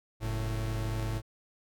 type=tone pair together; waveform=45% pulse; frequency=46.46 / 110.5 Hz; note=F#1 / A2; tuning=+8 / +8 cents; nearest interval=octave + minor third; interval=1500 cents; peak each=-35 / -32 dBFS; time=0.2-1.22 s; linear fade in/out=50 ms; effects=none